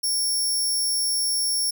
20% pulse tone, 5480 Hz, F8, 34 cents flat, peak -16 dBFS, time 0.03-1.71 s, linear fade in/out 10 ms, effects none

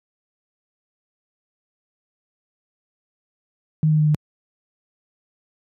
sine tone with pitch steps, 155.56 / 153.95 / 152.36 / 150.78 Hz, D#3 / D#3 / D#3 / D3, 0 / -18 / -36 / +46 cents, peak -13 dBFS, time 3.83-4.146 s, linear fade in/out 0 ms, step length 79 ms, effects high-pass 100 Hz 12 dB/octave

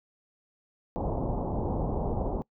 pink low-pass noise, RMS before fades -30 dBFS, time 0.96-2.42 s, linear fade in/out 0 ms, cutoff 920 Hz, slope 48 dB/octave, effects noise-tail reverb RT60 0.1 s tail -23 dB re dry

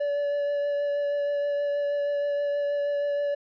triangle tone with vibrato, 575 Hz, D5, 37 cents flat, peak -22 dBFS, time 0-3.35 s, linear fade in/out 10 ms, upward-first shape triangle, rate 6.3 Hz, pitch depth 13 cents each way, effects resampled to 11025 Hz

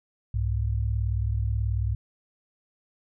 sine tone pair together, 65.52 / 104 Hz, C2 / G#2, +3 / +3 cents, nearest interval minor sixth, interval 800 cents, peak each -26 dBFS, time 0.34-1.95 s, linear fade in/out 5 ms, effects none

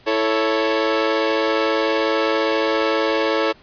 sawtooth chord, A major, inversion second, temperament equal, 329.6 / 440 / 554.4 Hz, E4 / A4 / C#5, 0 / 0 / 0 cents, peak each -19 / -17 / -17 dBFS, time 0.06-3.53 s, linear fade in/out 20 ms, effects pink hiss -50 dBFS RMS until 3.62 s + resampled to 11025 Hz

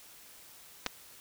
clicks, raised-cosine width 0.2 ms, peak -13 / -17 dBFS, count 2, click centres 0.863 / 0.867 s, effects white hiss -54 dBFS RMS until 1.2 s

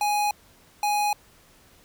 square tone pair in turn, 830.6 / 830.6 Hz, G#5 / G#5, 0 / 0 cents, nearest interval unison, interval 0 cents, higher neither, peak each -22 dBFS, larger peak neither, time 0.01-0.31 / 0.83-1.13 s, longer neither, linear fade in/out 2 ms, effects pink hiss -56 dBFS RMS until 1.84 s

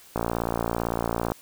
click train, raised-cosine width 1 ms, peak -11 dBFS, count 68, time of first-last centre 0.16-1.319 s, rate 57.8 Hz, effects white hiss -51 dBFS RMS until 1.41 s

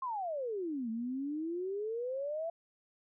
sine exponential two-way sweep, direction down then up, 1083 to 220 to 678 Hz, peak -34 dBFS, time 0.02-2.5 s, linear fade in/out 5 ms, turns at 0.9 s, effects none

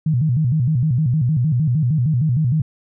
sine tone with vibrato, 138.59 Hz, C#3, in tune, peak -14 dBFS, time 0.06-2.62 s, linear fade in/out 5 ms, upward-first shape square, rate 6.5 Hz, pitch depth 220 cents each way, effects none

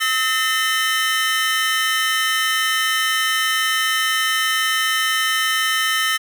45% pulse tone cluster, 1293 / 1813 / 2060 / 3060 Hz, E6 / A#6 / C7 / G7, -34 / -49 / -28 / -42 cents, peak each -23 / -21 / -26 / -22 dBFS, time 0-6.18 s, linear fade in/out 20 ms, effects none

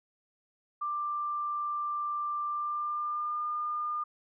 sine tone with pitch glide, 1183 to 1209.3 Hz, D6 to D#6, +12 to -50 cents, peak -30 dBFS, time 0.81-4.04 s, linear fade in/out 10 ms, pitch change +38 cents, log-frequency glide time 2.46-3.44 s, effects none

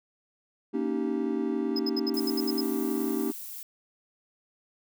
triangle chord, Eb dominant seventh, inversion second, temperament just, 233.3 / 280 / 311.1 / 388.9 Hz, Bb3 / Db4 / Eb4 / G4, +2 / +18 / 0 / -14 cents, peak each -30 dBFS, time 0.73-3.32 s, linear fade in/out 20 ms
triangle tone bursts, 5090 Hz, D#8, 39 cents sharp, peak -28 dBFS, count 9, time 1.76-2.609 s, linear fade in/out 5 ms, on 33 ms, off 69 ms
violet noise, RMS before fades -40 dBFS, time 2.14-3.63 s, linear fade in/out 2 ms
effects none

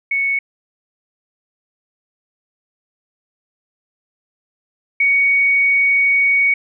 sine tone pair in turn, 2216 / 2237 Hz, C#7 / C#7, -1 / +15 cents, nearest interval unison, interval 16 cents, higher second, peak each -15 / -11 dBFS, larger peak second, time 0.11-0.39 / 5-6.54 s, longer second, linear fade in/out 5 ms, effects none

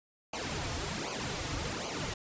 pink noise with flanger, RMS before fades -36 dBFS, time 0.33-2.14 s, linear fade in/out 5 ms, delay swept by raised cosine 0.54 to 5.24 ms, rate 1.3 Hz, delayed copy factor -0.9, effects resampled to 16000 Hz

